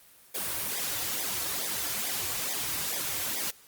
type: noise with flanger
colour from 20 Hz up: white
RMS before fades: -32 dBFS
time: 0.34-3.51 s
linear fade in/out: 10 ms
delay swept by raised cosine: 0.7 to 4.9 ms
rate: 2.3 Hz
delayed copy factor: -1
effects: white hiss -56 dBFS RMS until 3.67 s + Opus 32 kbps